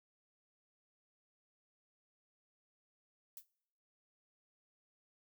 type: noise with exponential decay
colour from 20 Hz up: violet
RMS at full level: -45 dBFS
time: 3.37-3.47 s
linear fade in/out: 2 ms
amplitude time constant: 20 ms
effects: noise-tail reverb RT60 0.8 s tail -24 dB re dry